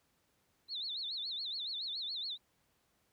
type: tone with vibrato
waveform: sine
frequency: 3916 Hz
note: B7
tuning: 15 cents flat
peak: -37 dBFS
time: 0.68-2.38 s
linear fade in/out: 50 ms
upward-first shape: sine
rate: 7.1 Hz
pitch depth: 200 cents each way
effects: pink hiss -75 dBFS RMS until 3.12 s + high-pass 60 Hz 12 dB/octave